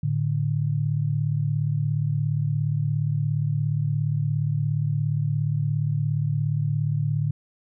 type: tone pair together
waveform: sine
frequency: 110.87 / 148 Hz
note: A2 / D3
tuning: +14 / +14 cents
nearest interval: perfect fourth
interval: 500 cents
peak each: -25 / -23 dBFS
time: 0.03-7.31 s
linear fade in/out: 5 ms
effects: none